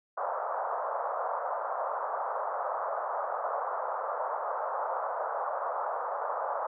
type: band-pass noise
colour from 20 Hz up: pink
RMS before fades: -33 dBFS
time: 0.17-6.67 s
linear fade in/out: 10 ms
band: 540 to 1300 Hz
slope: 48 dB/octave
effects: none